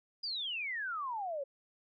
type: exponential sweep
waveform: sine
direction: down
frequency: 4943 to 533 Hz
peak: -35 dBFS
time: 0.23-1.44 s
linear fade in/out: 10 ms
effects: none